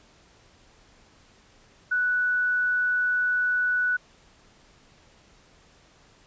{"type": "tone", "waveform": "sine", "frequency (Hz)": 1480, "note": "F#6", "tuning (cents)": 0, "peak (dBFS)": -21, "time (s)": [1.91, 3.97], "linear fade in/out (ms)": 10, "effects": ["pink hiss -57 dBFS RMS until 6.26 s", "resampled to 16000 Hz"]}